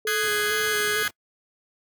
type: tone with vibrato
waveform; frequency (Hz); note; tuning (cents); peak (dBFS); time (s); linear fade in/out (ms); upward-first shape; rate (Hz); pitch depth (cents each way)
sine; 427.2; G#4; +49; -28; 0.05-1.03; 2; square; 2.2; 30
type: chord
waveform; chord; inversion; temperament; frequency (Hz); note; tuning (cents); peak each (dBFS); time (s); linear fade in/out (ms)
sawtooth; Ab dominant seventh; second; just; 1245.9 / 1495.1 / 1661.2 / 2077; Eb6 / Gb6 / Ab6 / C7; +2 / +18 / 0 / -13; -28 / -25 / -22 / -28; 0.07-1.08; 2
type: noise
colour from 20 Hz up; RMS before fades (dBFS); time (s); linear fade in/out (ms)
pink; -41; 0.22-1.11; 10
effects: noise-tail reverb RT60 0.1 s tail -26 dB re dry + high-pass 100 Hz 12 dB/octave